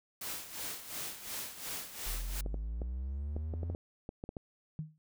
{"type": "noise with tremolo", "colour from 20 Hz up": "white", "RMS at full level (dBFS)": -39, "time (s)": [0.21, 2.41], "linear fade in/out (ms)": 5, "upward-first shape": "sine", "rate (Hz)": 2.8, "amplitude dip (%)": 70}
{"type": "linear sweep", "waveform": "triangle", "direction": "up", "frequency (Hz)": [36.71, 86.9], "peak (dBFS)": -33, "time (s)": [2.06, 3.75], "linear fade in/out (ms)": 10}
{"type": "clicks", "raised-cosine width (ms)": 2, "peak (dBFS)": -27, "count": 12, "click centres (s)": [2.462, 2.543, 2.818, 3.365, 3.538, 3.632, 3.7, 3.749, 4.091, 4.239, 4.291, 4.368]}
{"type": "tone with exponential decay", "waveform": "sine", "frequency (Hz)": 155.56, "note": "D#3", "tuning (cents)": 0, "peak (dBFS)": -32, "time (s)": [4.79, 4.98], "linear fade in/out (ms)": 0, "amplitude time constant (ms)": 41}
{"effects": []}